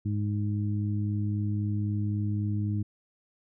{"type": "harmonic tone", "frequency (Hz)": 103.8, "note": "G#2", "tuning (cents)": 0, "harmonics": [1, 2, 3], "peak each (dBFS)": [-27, -33, -37], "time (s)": [0.05, 2.83], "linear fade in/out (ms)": 10, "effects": []}